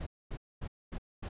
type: noise bursts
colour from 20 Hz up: brown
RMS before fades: -38 dBFS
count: 5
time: 0-1.29 s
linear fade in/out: 10 ms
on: 66 ms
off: 240 ms
effects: resampled to 8000 Hz

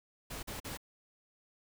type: noise bursts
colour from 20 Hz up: pink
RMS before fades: -42 dBFS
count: 3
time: 0.3-0.774 s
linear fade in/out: 10 ms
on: 130 ms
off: 42 ms
effects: none

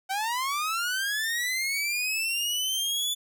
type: linear sweep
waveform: sawtooth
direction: up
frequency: 750 to 3485 Hz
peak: -23 dBFS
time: 0.09-3.15 s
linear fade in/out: 20 ms
effects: none

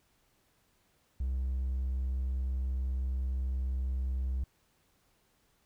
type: tone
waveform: triangle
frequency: 64.7 Hz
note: C2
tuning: 19 cents flat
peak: -27 dBFS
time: 1.2-4.44 s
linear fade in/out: 5 ms
effects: tanh soft clip ceiling -24 dBFS + pink hiss -71 dBFS RMS until 5.65 s

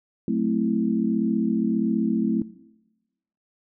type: chord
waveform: sine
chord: F# half-diminished seventh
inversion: none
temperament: equal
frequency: 185 / 220 / 261.6 / 329.6 Hz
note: F#3 / A3 / C4 / E4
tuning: 0 / 0 / 0 / 0 cents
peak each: -28 / -24 / -27 / -28 dBFS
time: 0.28-2.42 s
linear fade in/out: 2 ms
effects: noise-tail reverb RT60 1.0 s tail -19 dB re dry

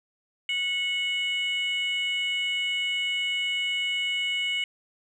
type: tone pair together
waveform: sine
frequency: 2200 / 2936 Hz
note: C#7 / F#7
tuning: -14 / -14 cents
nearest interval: perfect fourth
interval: 500 cents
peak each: -26 dBFS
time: 0.49-4.64 s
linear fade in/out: 2 ms
effects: tanh soft clip ceiling -21 dBFS

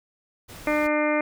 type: noise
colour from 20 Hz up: pink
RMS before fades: -42 dBFS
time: 0.48-0.88 s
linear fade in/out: 20 ms
type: harmonic tone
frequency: 300 Hz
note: D4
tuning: 37 cents sharp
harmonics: 1 / 2 / 3 / 4 / 5 / 6 / 7 / 8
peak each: -25 / -24 / -32 / -31 / -34 / -35 / -29 / -33 dBFS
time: 0.67-1.21 s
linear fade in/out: 2 ms
effects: none

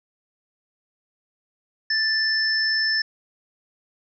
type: tone pair together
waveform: sine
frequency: 1762 / 5280 Hz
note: A6 / E8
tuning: +2 / +2 cents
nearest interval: octave + perfect fifth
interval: 1900 cents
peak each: -22 dBFS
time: 1.9-3.02 s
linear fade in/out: 5 ms
effects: none

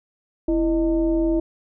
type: tone with frequency modulation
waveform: sine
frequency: 330.1 Hz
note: E4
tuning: 2 cents sharp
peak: -17 dBFS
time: 0.48-1.4 s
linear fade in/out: 5 ms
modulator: 288 Hz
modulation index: 0.67
effects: none

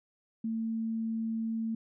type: tone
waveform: sine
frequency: 224.7 Hz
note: A3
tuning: 37 cents sharp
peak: -30 dBFS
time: 0.44-1.75 s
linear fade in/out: 5 ms
effects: none

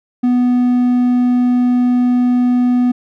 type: tone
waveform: triangle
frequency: 246.9 Hz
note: B3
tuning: in tune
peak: -8 dBFS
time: 0.23-2.92 s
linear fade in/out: 10 ms
effects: none

